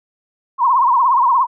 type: tone with vibrato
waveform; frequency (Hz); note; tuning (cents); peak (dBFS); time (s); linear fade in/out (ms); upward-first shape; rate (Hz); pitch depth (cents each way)
sine; 1011; B5; +40; -10; 0.58-1.47; 50; triangle; 17; 170
effects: none